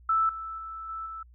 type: tone with level steps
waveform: sine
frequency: 1318.5 Hz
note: E6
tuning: in tune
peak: -21 / -34 / -36 / -33 / -36 dBFS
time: 0.09-1.23 s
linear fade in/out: 5 ms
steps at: 0.29 / 0.58 / 0.89 / 1.06 s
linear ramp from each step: 2 ms
effects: added 60 Hz sine -51 dBFS peak until 1.34 s